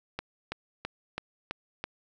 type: click train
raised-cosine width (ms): 0.3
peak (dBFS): -17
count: 6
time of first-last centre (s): 0.19-1.84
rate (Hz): 3.03
effects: none